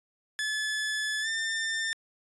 sawtooth tone with pitch glide, 1724 to 1797.2 Hz, A6 to A6, -36 to +36 cents, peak -25 dBFS, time 0.39-1.93 s, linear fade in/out 0 ms, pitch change +72 cents, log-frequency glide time 1.21-1.28 s, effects resampled to 22050 Hz

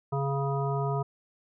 harmonic tone, 138.59 Hz, C#3, in tune, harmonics 1 / 3 / 5 / 7 / 9, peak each -28 / -33 / -35 / -36 / -38 dBFS, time 0.12-1.03 s, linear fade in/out 10 ms, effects none

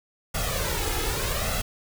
pink noise with flanger, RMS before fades -27 dBFS, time 0.34-1.62 s, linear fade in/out 10 ms, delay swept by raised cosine 1.5 to 2.4 ms, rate 0.83 Hz, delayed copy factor +0.75, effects none

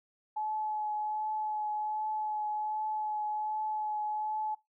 sine tone with vibrato, 854 Hz, G#5, 48 cents sharp, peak -31 dBFS, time 0.36-4.55 s, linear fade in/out 10 ms, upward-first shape triangle, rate 1.3 Hz, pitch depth 17 cents each way, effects noise-tail reverb RT60 0.2 s tail -22 dB re dry

